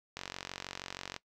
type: click train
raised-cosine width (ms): 0.2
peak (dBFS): -21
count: 47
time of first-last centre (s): 0.17-1.164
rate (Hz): 46.3
effects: noise-tail reverb RT60 0.1 s tail -19 dB re dry